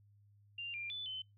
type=tone with pitch steps; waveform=sine; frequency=2788 / 2387 / 3487 / 3052 Hz; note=F7 / D7 / A7 / G7; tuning=-4 / +28 / -16 / -47 cents; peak=-40 dBFS; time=0.58-1.22 s; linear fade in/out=5 ms; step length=160 ms; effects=noise-tail reverb RT60 0.2 s tail -25 dB re dry + added 102 Hz sine -63 dBFS peak until 1.37 s